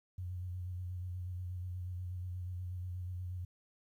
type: tone with vibrato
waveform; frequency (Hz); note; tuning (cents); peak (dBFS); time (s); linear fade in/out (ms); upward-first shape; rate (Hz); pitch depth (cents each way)
sine; 90.2; F#2; -44; -38; 0.18-3.45; 5; square; 8.3; 27
effects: 12-bit